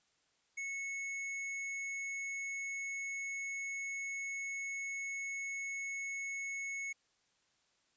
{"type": "tone with hard clipping", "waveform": "sine", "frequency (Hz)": 2200, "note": "C#7", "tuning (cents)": -14, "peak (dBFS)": -39, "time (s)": [0.57, 6.93], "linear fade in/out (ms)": 10, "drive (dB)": 18, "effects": ["white hiss -75 dBFS RMS until 7.96 s", "resampled to 16000 Hz"]}